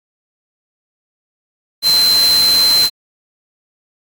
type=tone in noise; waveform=sine; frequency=4096 Hz; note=C8; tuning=38 cents flat; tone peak=-9 dBFS; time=1.82-2.9 s; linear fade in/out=50 ms; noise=white; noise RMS=-20 dBFS; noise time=1.82-2.9 s; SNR=+8 dB; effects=AAC 64 kbps